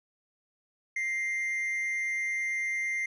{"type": "tone pair together", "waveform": "triangle", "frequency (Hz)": [1895, 2097], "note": ["A#6", "C7"], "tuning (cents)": [28, 3], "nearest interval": "major second", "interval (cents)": 175, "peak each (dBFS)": [-39, -27], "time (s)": [0.96, 3.06], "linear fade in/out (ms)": 5, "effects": ["resampled to 24000 Hz"]}